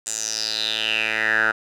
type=tone with band-pass filter sweep; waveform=10% pulse; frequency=109.8 Hz; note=A2; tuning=3 cents flat; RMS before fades=-23 dBFS; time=0.06-1.52 s; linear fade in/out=10 ms; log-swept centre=7600 to 1400 Hz; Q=6.1; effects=none